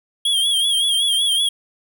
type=tone with vibrato; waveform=square; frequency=3271 Hz; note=G#7; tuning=27 cents flat; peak=-16 dBFS; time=0.25-1.49 s; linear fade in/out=5 ms; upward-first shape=sine; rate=5.3 Hz; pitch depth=69 cents each way; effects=none